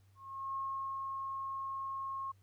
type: tone with ADSR envelope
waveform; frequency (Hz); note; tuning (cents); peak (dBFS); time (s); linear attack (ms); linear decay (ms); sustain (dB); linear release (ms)
sine; 1081; C#6; -44; -35; 0.15-2.32; 410; 420; -2; 11
effects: added 97 Hz sine -62 dBFS peak until 2.42 s + pink hiss -75 dBFS RMS until 2.42 s

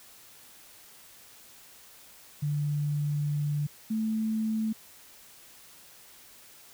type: tone pair in turn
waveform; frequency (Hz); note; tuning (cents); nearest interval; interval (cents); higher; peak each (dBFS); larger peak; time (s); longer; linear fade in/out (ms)
sine; 146.83 / 219.6; D3 / A3; 0 / -3; perfect fifth; 697; second; -26; neither; 2.42-3.67 / 3.9-4.73; first; 10
effects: white hiss -53 dBFS RMS until 6.73 s

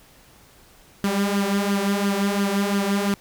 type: tone with flanger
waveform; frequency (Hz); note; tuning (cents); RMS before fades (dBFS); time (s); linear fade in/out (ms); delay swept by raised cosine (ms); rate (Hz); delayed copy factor
sawtooth; 200; G3; +35; -22; 1.04-3.14; 0; 0.62 to 4.42; 2.9; +0.6
effects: pink hiss -52 dBFS RMS until 3.2 s

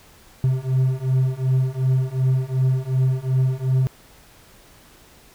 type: beating tone pair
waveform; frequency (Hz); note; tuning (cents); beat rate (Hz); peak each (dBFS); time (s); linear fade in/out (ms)
triangle; 129 / 131.7; C3 / C3; -24 / +12; 2.7; -19 / -18; 0.44-3.87; 0
effects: pink hiss -50 dBFS RMS until 5.34 s

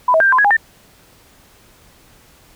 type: tone with pitch steps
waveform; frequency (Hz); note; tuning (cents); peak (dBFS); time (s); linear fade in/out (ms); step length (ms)
sine; 997 / 643 / 1590 / 1580 / 1026 / 1665 / 815 / 1798; B5 / E5 / G6 / G6 / C6 / G#6 / G#5 / A6; +16 / -43 / +24 / +13 / -34 / +4 / -33 / +37; -9; 0.08-0.568; 5; 61
effects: pink hiss -49 dBFS RMS until 2.55 s

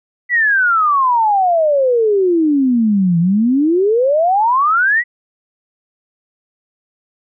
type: exponential two-way sweep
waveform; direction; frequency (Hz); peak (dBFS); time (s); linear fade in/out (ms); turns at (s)
sine; down then up; 1992 to 164.81 to 1992; -10; 0.29-5.04; 50; 3.19
effects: none

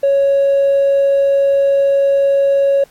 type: tone with hard clipping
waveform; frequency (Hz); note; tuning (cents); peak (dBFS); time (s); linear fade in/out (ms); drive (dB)
sine; 554.4; C#5; 0; -10; 0.03-2.84; 5; 1
effects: pink hiss -50 dBFS RMS until 2.9 s + AAC 64 kbps

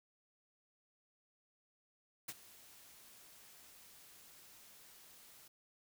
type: noise with ADSR envelope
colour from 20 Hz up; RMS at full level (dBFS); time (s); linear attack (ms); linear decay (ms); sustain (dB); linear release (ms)
white; -42; 2.28-5.48; 8; 42; -18; 6
effects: none

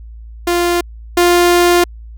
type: tone pair in turn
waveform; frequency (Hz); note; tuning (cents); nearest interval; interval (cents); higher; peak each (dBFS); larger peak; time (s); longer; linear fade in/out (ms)
sawtooth; 348.5 / 350.5; F4 / F4; -4 / +6; unison; 10; second; -8 / -4; second; 0.47-0.81 / 1.17-1.84; second; 5
effects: added 56 Hz sine -30 dBFS peak until 2.17 s

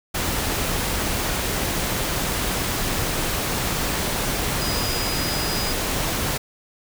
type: tone in noise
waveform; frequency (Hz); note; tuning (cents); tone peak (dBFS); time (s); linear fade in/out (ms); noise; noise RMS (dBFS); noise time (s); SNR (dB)
sine; 4944; D#8; -12; -29; 4.61-5.73; 10; pink; -24; 0.14-6.38; -8
effects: none

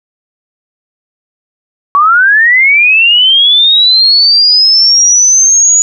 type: linear sweep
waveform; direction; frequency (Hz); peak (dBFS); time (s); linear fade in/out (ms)
sine; up; 1113 to 6870; -3; 1.95-5.82; 0
effects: none

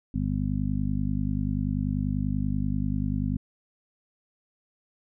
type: harmonic tone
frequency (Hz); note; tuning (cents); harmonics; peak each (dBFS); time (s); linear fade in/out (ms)
50.3; G1; +45; 1 / 2 / 3 / 4 / 5; -31 / -31 / -31 / -31 / -31; 0.14-3.37; 5
effects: none

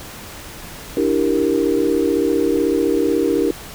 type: chord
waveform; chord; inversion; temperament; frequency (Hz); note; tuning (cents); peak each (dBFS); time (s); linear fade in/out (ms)
sine; E half-diminished seventh; third; equal; 293.7 / 329.6 / 392 / 466.2; D4 / E4 / G4 / Bb4; 0 / 0 / 0 / 0; -20; 0.97-3.51; 2
effects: pink hiss -35 dBFS RMS until 3.74 s

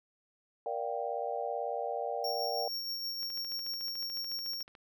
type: chord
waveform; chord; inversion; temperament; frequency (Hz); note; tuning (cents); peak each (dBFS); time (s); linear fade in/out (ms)
sine; G minor seventh; first; just; 470.4 / 588 / 705.6 / 784; Bb4 / D5 / F5 / G5; +16 / +2 / +18 / 0; -38; 0.66-2.68; 2
type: tone with tremolo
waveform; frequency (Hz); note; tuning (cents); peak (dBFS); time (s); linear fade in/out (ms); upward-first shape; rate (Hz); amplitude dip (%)
square; 5520; F8; -21; -34; 2.24-4.63; 5; sine; 6.3; 35
type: click train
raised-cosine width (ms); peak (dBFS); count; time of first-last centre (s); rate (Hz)
0.3; -36; 22; 3.23-4.752; 13.8
effects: none

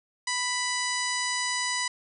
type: harmonic tone with a mistuned harmonic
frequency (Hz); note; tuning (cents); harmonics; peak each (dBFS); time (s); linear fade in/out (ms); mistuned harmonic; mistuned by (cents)
990; B5; +4; 1 / 2 / 3 / 4 / 5 / 6 / 7 / 8 / 9; -33 / -31 / -38 / -36 / -34 / -37 / -39 / -40 / -38; 0.27-1.88; 5; 9; -19
effects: none

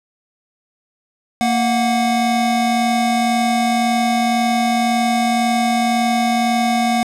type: tone pair together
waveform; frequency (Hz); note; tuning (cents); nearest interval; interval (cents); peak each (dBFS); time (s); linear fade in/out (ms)
square; 230.7 / 734; A#3 / F#5; -18 / -14; octave + minor sixth; 2004; -18; 1.41-7.03; 0
effects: low-pass 10000 Hz 12 dB/octave + 9-bit

